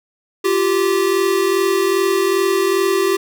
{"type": "tone pair together", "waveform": "square", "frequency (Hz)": [347.2, 389.7], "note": ["F4", "G4"], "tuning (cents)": [-10, -10], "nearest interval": "major second", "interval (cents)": 200, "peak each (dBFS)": [-20, -16], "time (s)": [0.44, 3.17], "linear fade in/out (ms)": 10, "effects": []}